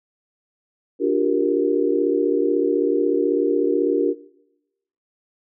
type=chord; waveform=sine; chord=G minor seventh; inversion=second; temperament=equal with one note detuned; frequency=293.7 / 355.9 / 392 / 466.2 Hz; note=D4 / F4 / G4 / Bb4; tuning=0 / +33 / 0 / 0 cents; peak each=-22 dBFS; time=0.99-4.15 s; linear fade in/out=50 ms; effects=noise-tail reverb RT60 0.9 s tail -20 dB re dry